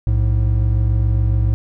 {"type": "tone pair together", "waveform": "triangle", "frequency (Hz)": [60.3, 107.44], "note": ["B1", "A2"], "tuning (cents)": [-41, -41], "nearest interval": "minor seventh", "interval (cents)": 1000, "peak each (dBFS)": -14, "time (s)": [0.07, 1.54], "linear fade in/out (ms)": 0, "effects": []}